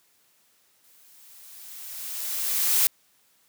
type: noise with exponential growth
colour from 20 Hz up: blue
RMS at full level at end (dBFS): -19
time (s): 0.84-2.87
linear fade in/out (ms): 1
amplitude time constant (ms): 440
effects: white hiss -64 dBFS RMS until 3.48 s + high-pass 100 Hz 12 dB/octave